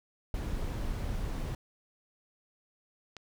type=noise; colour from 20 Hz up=brown; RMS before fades=-34 dBFS; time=0.34-1.55 s; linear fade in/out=2 ms
type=click; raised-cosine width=0.2 ms; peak=-27 dBFS; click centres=3.167 s
effects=none